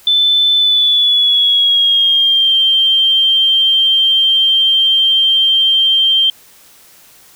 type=tone with pitch glide; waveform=sine; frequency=3520 to 3154 Hz; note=A7 to G7; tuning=0 to +10 cents; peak=-8 dBFS; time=0.07-6.3 s; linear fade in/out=2 ms; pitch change=-190 cents; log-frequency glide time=0.56-2.55 s; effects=white hiss -44 dBFS RMS until 7.35 s